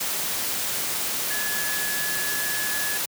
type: tone in noise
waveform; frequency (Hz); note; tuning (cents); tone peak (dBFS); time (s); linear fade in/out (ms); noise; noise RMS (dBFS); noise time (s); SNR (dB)
sine; 1700; G#6; +40; -29; 1.3-2.98; 10; white; -27; 0-3.06; -5
effects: high-pass 100 Hz 12 dB/octave